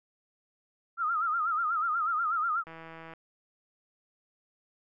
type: tone with vibrato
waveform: sine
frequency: 1305 Hz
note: E6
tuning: 18 cents flat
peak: -26 dBFS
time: 0.97-2.64 s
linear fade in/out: 50 ms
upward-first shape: sine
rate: 8.2 Hz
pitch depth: 120 cents each way
type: click train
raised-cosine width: 0.5 ms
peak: -31 dBFS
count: 77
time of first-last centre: 2.67-3.136 s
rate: 163 Hz
effects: none